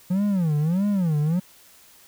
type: tone with vibrato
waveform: triangle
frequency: 174.61 Hz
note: F3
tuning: in tune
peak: -17 dBFS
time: 0.1-1.4 s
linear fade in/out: 10 ms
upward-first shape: sine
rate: 1.6 Hz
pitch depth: 290 cents each way
effects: white hiss -52 dBFS RMS until 2.07 s